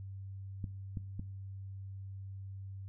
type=clicks; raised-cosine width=5 ms; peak=-27 dBFS; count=3; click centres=0.642 / 0.972 / 1.195 s; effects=noise-tail reverb RT60 0.6 s tail -18 dB re dry + added 97 Hz sine -42 dBFS peak until 2.88 s